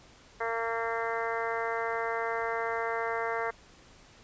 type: harmonic tone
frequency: 228.7 Hz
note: A#3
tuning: 33 cents flat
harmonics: 2 / 3 / 4 / 5 / 6 / 7 / 8 / 9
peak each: -34 / -36 / -37 / -38 / -39 / -39 / -40 / -41 dBFS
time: 0.4-3.51 s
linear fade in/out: 10 ms
effects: pink hiss -56 dBFS RMS until 4.23 s + resampled to 16000 Hz